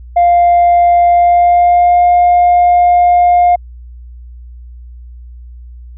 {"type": "tone with pitch glide", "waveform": "sine", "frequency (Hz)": [698.5, 707.8], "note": ["F5", "F5"], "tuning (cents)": [0, 23], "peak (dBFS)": -3, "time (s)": [0.16, 3.56], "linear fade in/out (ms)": 10, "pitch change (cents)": 23, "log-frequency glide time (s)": [1.08, 2.05], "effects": ["tanh soft clip ceiling -3 dBFS", "added 60 Hz sine -29 dBFS peak until 5.97 s"]}